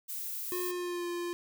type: noise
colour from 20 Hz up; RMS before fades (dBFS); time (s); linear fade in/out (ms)
violet; -38; 0.08-0.72; 20
type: tone with pitch glide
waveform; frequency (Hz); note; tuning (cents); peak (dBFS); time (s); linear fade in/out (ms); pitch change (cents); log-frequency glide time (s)
square; 360 to 348.3; F#4 to F4; -47 to -5; -34; 0.52-1.33; 0; -58; 0.63-1.07
effects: none